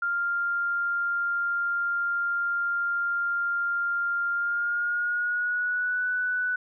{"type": "tone with pitch glide", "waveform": "sine", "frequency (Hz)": [1396.9, 1488.5], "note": ["F6", "F#6"], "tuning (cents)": [0, 10], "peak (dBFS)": -24, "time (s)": [0.02, 6.56], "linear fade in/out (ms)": 5, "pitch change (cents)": 110, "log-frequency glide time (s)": [4.33, 6.06], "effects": []}